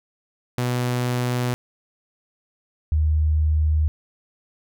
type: tone pair in turn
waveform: sawtooth / sine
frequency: 123.47 / 77.11 Hz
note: B2 / D#2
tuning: 0 / -15 cents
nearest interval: minor sixth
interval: 815 cents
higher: first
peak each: -17 / -16 dBFS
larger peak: second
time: 0.58-1.54 / 2.92-3.88 s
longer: neither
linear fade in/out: 0 ms
effects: none